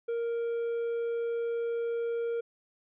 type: tone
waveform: triangle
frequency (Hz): 466.4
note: A#4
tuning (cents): +1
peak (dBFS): -27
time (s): 0.08-2.41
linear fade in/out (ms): 10
effects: resampled to 8000 Hz